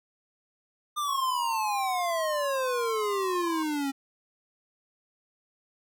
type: exponential sweep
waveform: square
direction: down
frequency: 1211 to 269.7 Hz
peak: -28 dBFS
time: 0.96-3.92 s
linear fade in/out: 20 ms
type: tone with vibrato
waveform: sine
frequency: 1051 Hz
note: C6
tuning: 7 cents sharp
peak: -31 dBFS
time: 1.08-3.63 s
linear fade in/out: 5 ms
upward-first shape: square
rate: 4.4 Hz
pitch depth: 20 cents each way
effects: none